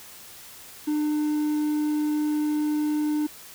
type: tone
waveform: triangle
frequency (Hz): 300.9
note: D4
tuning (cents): +42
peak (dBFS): -20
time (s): 0.87-3.27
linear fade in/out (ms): 10
effects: white hiss -45 dBFS RMS until 3.54 s